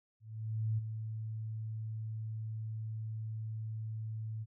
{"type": "tone with ADSR envelope", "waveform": "sine", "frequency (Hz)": 110, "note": "A2", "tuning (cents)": 0, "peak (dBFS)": -29, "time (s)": [0.2, 4.46], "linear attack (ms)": 580, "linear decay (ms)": 18, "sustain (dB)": -8, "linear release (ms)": 39, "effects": []}